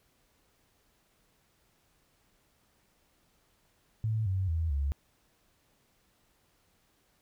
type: tone with pitch steps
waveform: sine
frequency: 110 / 94.66 / 81.46 / 70.1 Hz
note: A2 / F#2 / E2 / C#2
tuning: 0 / +40 / -20 / +20 cents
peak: -27 dBFS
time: 4.04-4.92 s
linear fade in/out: 0 ms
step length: 220 ms
effects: pink hiss -70 dBFS RMS until 7.21 s